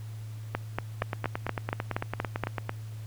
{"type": "two click trains", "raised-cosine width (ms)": 0.5, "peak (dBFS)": [-15, -13], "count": [16, 9], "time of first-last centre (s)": [[1.02, 2.694], [0.55, 2.437]], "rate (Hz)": [8.96, 4.24], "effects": ["added 109 Hz sine -37 dBFS peak until 3.06 s", "pink hiss -55 dBFS RMS until 3.06 s"]}